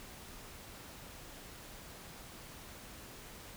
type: silence
effects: pink hiss -51 dBFS RMS until 3.56 s